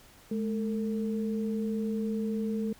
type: tone pair together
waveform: sine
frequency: 213.1 / 451.1 Hz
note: G#3 / A4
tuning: +45 / +43 cents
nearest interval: octave + minor second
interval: 1298 cents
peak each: -29 / -35 dBFS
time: 0.31-2.73 s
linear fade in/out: 5 ms
effects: pink hiss -56 dBFS RMS until 2.79 s